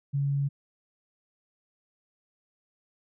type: tone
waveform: sine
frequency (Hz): 140.4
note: C#3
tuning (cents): +22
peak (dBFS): -24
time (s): 0.13-0.49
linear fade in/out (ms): 20
effects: none